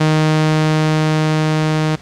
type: tone with level ramp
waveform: sawtooth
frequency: 155.56 Hz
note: D#3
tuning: in tune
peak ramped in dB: -7 to -10 dBFS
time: 0-1.96 s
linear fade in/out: 10 ms
effects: pink hiss -41 dBFS RMS until 2.01 s + low-pass 6000 Hz 12 dB/octave